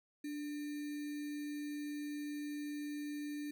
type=tone with sample-and-hold; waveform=sine; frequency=293.7 Hz; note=D4; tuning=in tune; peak=-39 dBFS; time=0.24-3.51 s; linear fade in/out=5 ms; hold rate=2100 Hz; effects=none